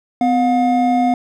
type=tone pair together; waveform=triangle; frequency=253.1 / 715.9 Hz; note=B3 / F5; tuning=+43 / +43 cents; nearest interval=octave + tritone; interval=1800 cents; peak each=-13 dBFS; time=0.21-1.14 s; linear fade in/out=2 ms; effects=none